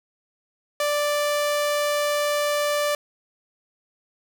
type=tone; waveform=sawtooth; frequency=587.3 Hz; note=D5; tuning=in tune; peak=-17 dBFS; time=0.8-2.95 s; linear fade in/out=2 ms; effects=none